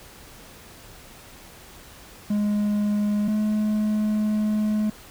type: tone pair in turn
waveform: triangle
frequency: 207.7 / 212.9 Hz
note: G#3 / G#3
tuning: 0 / +43 cents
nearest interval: unison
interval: 43 cents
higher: second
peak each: -18 dBFS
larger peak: neither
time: 2.3-3.28 / 3.28-4.9 s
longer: second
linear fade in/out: 5 ms
effects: pink hiss -46 dBFS RMS until 5.1 s